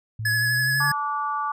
sine exponential sweep, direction up, 108.6 to 144.8 Hz, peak -27 dBFS, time 0.19-0.92 s, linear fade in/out 5 ms
square tone with vibrato, 1693 Hz, G#6, 33 cents sharp, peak -21 dBFS, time 0.25-0.92 s, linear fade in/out 5 ms, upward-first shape sine, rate 12 Hz, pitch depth 21 cents each way
harmonic tone, 290.3 Hz, D4, 20 cents flat, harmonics 3 / 4 / 5, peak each -29 / -25 / -35 dBFS, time 0.8-1.52 s, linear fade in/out 5 ms
effects none

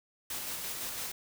white noise with tremolo, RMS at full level -37 dBFS, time 0.3-1.12 s, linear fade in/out 5 ms, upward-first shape square, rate 5.9 Hz, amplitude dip 25%, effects none

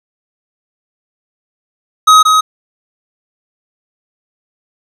square tone with echo, 1265 Hz, D#6, 28 cents sharp, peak -3 dBFS, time 2.07-2.23 s, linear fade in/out 10 ms, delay 180 ms, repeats 1, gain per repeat -4 dB, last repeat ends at 2.41 s, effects low-pass 8000 Hz 12 dB/octave + 7-bit

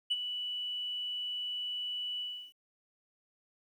sine tone with ADSR envelope, 2960 Hz, F#7, in tune, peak -24 dBFS, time 0.1-2.53 s, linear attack 16 ms, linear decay 35 ms, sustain -10 dB, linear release 330 ms, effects tanh soft clip ceiling -24 dBFS + 11-bit

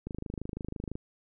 click train, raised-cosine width 3 ms, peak -23 dBFS, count 24, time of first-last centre 0.07-0.955 s, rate 26 Hz, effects none

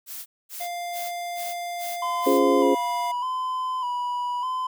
blue noise bursts, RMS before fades -36 dBFS, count 6, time 0.06-2.41 s, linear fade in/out 50 ms, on 200 ms, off 230 ms
square tone, 698.5 Hz, F5, in tune, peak -30 dBFS, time 0.6-3.12 s, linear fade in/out 10 ms
triangle tone with vibrato, 1000 Hz, B5, 21 cents sharp, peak -23 dBFS, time 2.02-4.67 s, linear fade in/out 5 ms, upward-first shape square, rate 0.83 Hz, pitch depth 38 cents each way
sine chord, Db major seventh, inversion none, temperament equal, 277.2 / 349.2 / 415.3 / 523.3 Hz, Db4 / F4 / Ab4 / C5, 0 / 0 / 0 / 0 cents, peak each -22 / -24 / -22 / -22 dBFS, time 2.26-2.75 s, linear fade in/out 10 ms
effects none

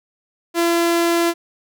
sawtooth tone, 339.5 Hz, F4, 49 cents flat, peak -11 dBFS, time 0.54-1.34 s, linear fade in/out 50 ms, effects none

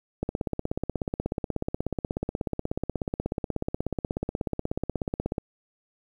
click train, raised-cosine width 2 ms, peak -14 dBFS, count 86, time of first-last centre 0.23-5.382 s, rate 16.5 Hz, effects 9-bit

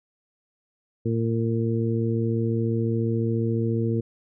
harmonic tone, 114.3 Hz, A#2, 34 cents flat, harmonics 1 / 2 / 3 / 4, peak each -24 / -27 / -29 / -30 dBFS, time 1.05-4.01 s, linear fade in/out 10 ms, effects none

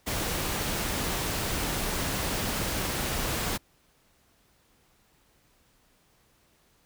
pink noise, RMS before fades -30 dBFS, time 0.06-3.58 s, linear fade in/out 20 ms, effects pink hiss -65 dBFS RMS until 6.85 s

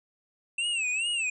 square tone with vibrato, 2666 Hz, E7, 19 cents sharp, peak -27 dBFS, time 0.58-1.3 s, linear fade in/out 5 ms, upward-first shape sine, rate 2.4 Hz, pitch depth 140 cents each way, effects resampled to 24000 Hz

